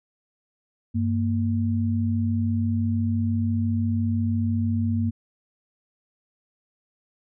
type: tone pair together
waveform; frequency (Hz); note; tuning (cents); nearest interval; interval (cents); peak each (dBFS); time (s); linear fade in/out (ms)
sine; 97.33 / 231.5; G2 / A#3; -12 / -12; octave + minor third; 1500; -23 / -24; 0.94-5.11; 20
effects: none